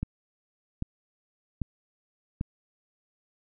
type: click train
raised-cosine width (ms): 5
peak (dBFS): -17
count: 4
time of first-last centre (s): 0.03-2.411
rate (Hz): 1.26
effects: none